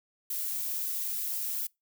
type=noise; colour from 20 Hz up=violet; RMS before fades=-33 dBFS; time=0.3-1.67 s; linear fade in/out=5 ms; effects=noise-tail reverb RT60 0.2 s tail -25 dB re dry